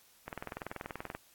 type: click train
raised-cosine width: 0.5 ms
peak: -24 dBFS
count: 19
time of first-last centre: 0.28-1.15 s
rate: 20.7 Hz
effects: white hiss -63 dBFS RMS until 1.34 s + AAC 64 kbps